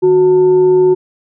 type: tone with frequency modulation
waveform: sine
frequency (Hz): 368.4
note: F#4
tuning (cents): -7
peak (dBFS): -6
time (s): 0.02-0.95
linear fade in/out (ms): 20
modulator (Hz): 524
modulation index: 0.25
effects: none